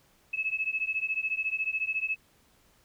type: beating tone pair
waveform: sine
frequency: 2584 / 2598 Hz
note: E7 / E7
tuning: -35 / -26 cents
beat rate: 14 Hz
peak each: -31 / -31 dBFS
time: 0.33-2.16 s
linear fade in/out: 10 ms
effects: pink hiss -64 dBFS RMS until 2.84 s